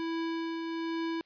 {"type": "tone with tremolo", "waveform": "square", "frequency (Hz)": 329.6, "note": "E4", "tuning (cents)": 0, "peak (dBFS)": -31, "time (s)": [0, 1.21], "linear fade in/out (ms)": 0, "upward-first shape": "triangle", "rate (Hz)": 1.2, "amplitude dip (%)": 35, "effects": ["white hiss -68 dBFS RMS until 1.25 s", "resampled to 11025 Hz"]}